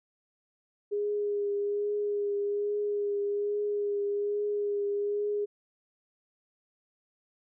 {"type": "tone with vibrato", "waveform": "sine", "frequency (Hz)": 410, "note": "G#4", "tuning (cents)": -22, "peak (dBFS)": -27, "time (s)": [0.91, 5.46], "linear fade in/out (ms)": 20, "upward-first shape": "triangle", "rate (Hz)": 1.2, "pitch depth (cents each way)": 22, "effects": []}